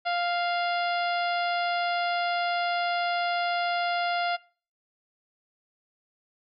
harmonic tone with a mistuned harmonic, 698.5 Hz, F5, in tune, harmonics 1 / 2 / 3 / 4 / 5 / 6 / 7, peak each -26 / -32 / -36 / -38 / -40 / -42 / -43 dBFS, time 0.05-4.37 s, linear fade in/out 20 ms, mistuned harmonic 5, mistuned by -30 cents, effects noise-tail reverb RT60 0.4 s tail -21 dB re dry

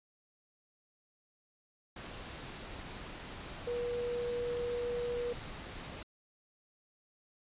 sine tone in noise, 482.5 Hz, B4, 40 cents flat, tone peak -33 dBFS, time 3.67-5.33 s, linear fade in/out 5 ms, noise pink, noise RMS -45 dBFS, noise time 1.96-6.03 s, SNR +9 dB, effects resampled to 8000 Hz

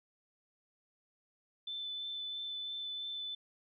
sine tone with vibrato, 3520 Hz, A7, in tune, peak -38 dBFS, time 1.67-3.35 s, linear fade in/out 5 ms, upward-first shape triangle, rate 3 Hz, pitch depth 11 cents each way, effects none

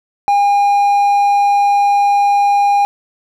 triangle tone, 810 Hz, G#5, 43 cents flat, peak -7 dBFS, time 0.28-2.85 s, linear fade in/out 0 ms, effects none

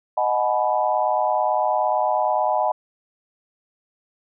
sine chord, G# minor seventh, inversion second, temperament equal with one note detuned, 622.3 / 740 / 849 / 987.8 Hz, D#5 / F#5 / G#5 / B5, 0 / 0 / +38 / 0 cents, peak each -23 / -23 / -23 / -25 dBFS, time 0.17-2.72 s, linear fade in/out 5 ms, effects none

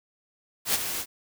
white noise with ADSR envelope, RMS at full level -22 dBFS, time 0.65-1.06 s, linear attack 92 ms, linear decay 25 ms, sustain -9 dB, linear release 59 ms, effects none

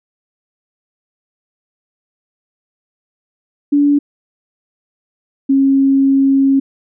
sine tone pair in turn, 287.8 / 272.1 Hz, D4 / C#4, -35 / -32 cents, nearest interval minor second, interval 97 cents, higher first, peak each -8 dBFS, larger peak neither, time 3.72-3.99 / 5.49-6.6 s, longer second, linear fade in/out 10 ms, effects none

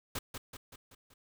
pink noise with echo, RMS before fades -37 dBFS, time 0.15-0.19 s, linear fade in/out 5 ms, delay 190 ms, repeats 5, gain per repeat -5 dB, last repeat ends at 1.14 s, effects none

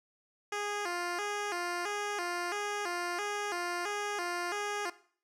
10% pulse tone with vibrato, 380 Hz, F#4, 46 cents sharp, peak -25 dBFS, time 0.52-4.9 s, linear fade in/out 5 ms, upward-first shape square, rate 1.5 Hz, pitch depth 140 cents each way, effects noise-tail reverb RT60 0.5 s tail -17 dB re dry + low-pass 9000 Hz 12 dB/octave

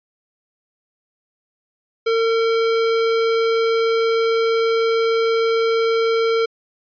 square tone, 454.4 Hz, A#4, 44 cents flat, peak -16 dBFS, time 2.06-6.46 s, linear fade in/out 10 ms, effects resampled to 11025 Hz

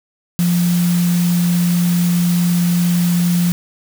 sine tone in noise, 174.61 Hz, F3, in tune, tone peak -12 dBFS, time 0.39-3.52 s, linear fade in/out 0 ms, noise white, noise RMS -27 dBFS, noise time 0.39-3.52 s, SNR +12 dB, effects none

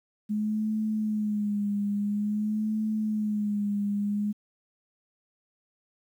sine tone with vibrato, 209.9 Hz, G#3, 19 cents sharp, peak -25 dBFS, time 0.29-4.33 s, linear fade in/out 20 ms, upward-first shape sine, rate 0.49 Hz, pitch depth 54 cents each way, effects 10-bit

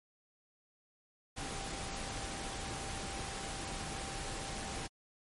sine tone in noise, 784 Hz, G5, in tune, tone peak -48 dBFS, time 1.36-4.88 s, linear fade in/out 20 ms, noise pink, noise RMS -41 dBFS, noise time 1.36-4.88 s, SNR -10 dB, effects MP3 48 kbps

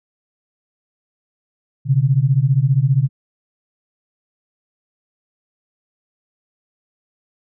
sine beating tone pair, 127.4 / 142.4 Hz, C3 / C#3, -46 / +47 cents, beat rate 15 Hz, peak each -15 dBFS, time 1.85-3.09 s, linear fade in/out 50 ms, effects none

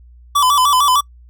square tone with vibrato, 1079 Hz, C#6, 47 cents flat, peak -11 dBFS, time 0.35-1.01 s, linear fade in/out 10 ms, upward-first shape square, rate 6.6 Hz, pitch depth 110 cents each way, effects noise-tail reverb RT60 0.1 s tail -26 dB re dry + added 60 Hz sine -40 dBFS peak until 1.29 s

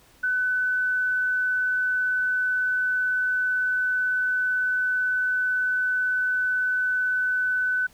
sine tone, 1503 Hz, F#6, 27 cents sharp, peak -21 dBFS, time 0.23-7.87 s, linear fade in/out 10 ms, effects pink hiss -56 dBFS RMS until 7.93 s

